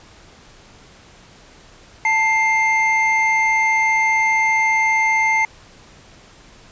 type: tone pair together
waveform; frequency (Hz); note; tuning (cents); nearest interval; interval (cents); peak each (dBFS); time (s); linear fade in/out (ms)
triangle; 885 / 2105; A5 / C7; +10 / +10; octave + minor third; 1500; -17 / -14; 2.05-5.45; 2
effects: pink hiss -46 dBFS RMS until 6.71 s + resampled to 16000 Hz